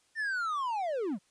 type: linear sweep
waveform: triangle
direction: down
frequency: 1822 to 164.81 Hz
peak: -28 dBFS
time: 0.15-1.19 s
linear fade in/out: 50 ms
effects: white hiss -69 dBFS RMS until 1.3 s + resampled to 22050 Hz